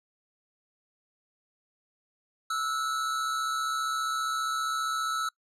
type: tone pair together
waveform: square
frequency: 1311 / 1446 Hz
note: E6 / F#6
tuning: -10 / -40 cents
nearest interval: major second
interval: 170 cents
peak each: -29 / -37 dBFS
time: 2.5-5.29 s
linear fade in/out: 5 ms
effects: noise-tail reverb RT60 0.1 s tail -24 dB re dry + low-pass 10000 Hz 12 dB/octave

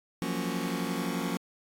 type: chord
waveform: sawtooth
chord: Gb major seventh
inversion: third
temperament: just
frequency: 173.43 / 185 / 231.2 / 277.5 Hz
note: F3 / Gb3 / Bb3 / Db4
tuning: -12 / 0 / -14 / +2 cents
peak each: -31 dBFS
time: 0.22-1.37 s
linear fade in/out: 0 ms
effects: AAC 64 kbps

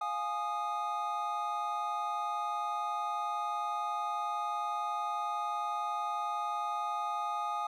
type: tone cluster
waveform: triangle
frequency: 703 / 834 / 1235 Hz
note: F5 / G#5 / D#6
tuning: +11 / +7 / -13 cents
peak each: -39 / -34 / -33 dBFS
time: 0.01-7.67 s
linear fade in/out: 5 ms
effects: none

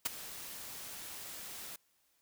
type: noise with ADSR envelope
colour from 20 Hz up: white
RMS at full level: -30 dBFS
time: 0.05-1.76 s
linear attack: 11 ms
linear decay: 15 ms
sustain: -16 dB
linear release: 4 ms
effects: white hiss -74 dBFS RMS until 2.21 s

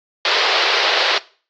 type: band-pass noise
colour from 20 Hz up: white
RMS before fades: -17 dBFS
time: 0.25-1.18 s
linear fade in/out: 2 ms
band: 390 to 4700 Hz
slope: 48 dB/octave
effects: noise-tail reverb RT60 0.4 s tail -20 dB re dry + AAC 48 kbps

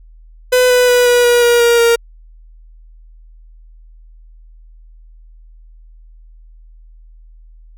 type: tone with pitch steps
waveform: 45% pulse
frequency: 502 / 496.8 / 491.7 / 486.6 / 481.6 / 476.6 / 471.6 / 466.8 Hz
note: B4 / B4 / B4 / B4 / B4 / A#4 / A#4 / A#4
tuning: +28 / +10 / -8 / -26 / -44 / +38 / +20 / +2 cents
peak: -8 dBFS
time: 0.52-1.96 s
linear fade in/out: 10 ms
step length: 180 ms
effects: added 40 Hz sine -38 dBFS peak until 7.77 s

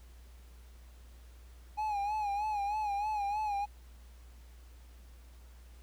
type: tone with vibrato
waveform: triangle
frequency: 830.6 Hz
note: G#5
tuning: in tune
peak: -29 dBFS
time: 1.77-3.66 s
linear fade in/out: 20 ms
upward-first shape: sine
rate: 3.2 Hz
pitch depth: 70 cents each way
effects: added 60 Hz sine -51 dBFS peak until 5.82 s + pink hiss -64 dBFS RMS until 5.82 s

